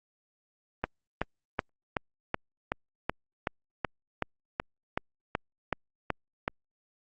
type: click train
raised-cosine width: 0.5 ms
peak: -12 dBFS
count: 16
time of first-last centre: 0.84-6.479 s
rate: 2.66 Hz
effects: Opus 24 kbps